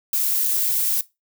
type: noise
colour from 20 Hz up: violet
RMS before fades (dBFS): -21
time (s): 0.13-1.01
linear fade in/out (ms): 2
effects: noise-tail reverb RT60 0.2 s tail -18 dB re dry